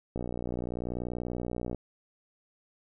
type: click train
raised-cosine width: 2 ms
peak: -21 dBFS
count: 97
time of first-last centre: 0.16-1.747 s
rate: 60.5 Hz
effects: none